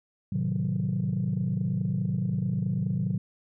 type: chord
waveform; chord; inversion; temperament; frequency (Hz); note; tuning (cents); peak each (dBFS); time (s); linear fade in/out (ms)
sine; A diminished seventh; none; equal; 110 / 130.81 / 155.56 / 185; A2 / C3 / Eb3 / Gb3; 0 / 0 / 0 / 0; -31 / -30 / -30 / -28; 0.32-3.18; 5
effects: tanh soft clip ceiling -19 dBFS